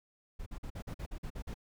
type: noise bursts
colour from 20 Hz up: brown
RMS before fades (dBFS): -40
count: 10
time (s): 0.39-1.543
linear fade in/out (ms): 10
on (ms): 73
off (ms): 47
effects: none